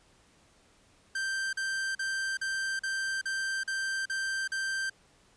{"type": "tone bursts", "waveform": "45% pulse", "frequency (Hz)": 1568, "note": "G6", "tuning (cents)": 0, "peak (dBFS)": -30, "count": 9, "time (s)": [1.15, 4.898], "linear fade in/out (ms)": 5, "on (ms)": 380, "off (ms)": 41, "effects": ["pink hiss -63 dBFS RMS until 5.36 s", "resampled to 22050 Hz"]}